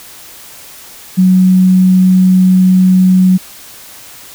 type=tone; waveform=sine; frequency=185.4 Hz; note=F#3; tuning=4 cents sharp; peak=-4 dBFS; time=1.17-3.38 s; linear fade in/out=20 ms; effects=white hiss -34 dBFS RMS until 4.34 s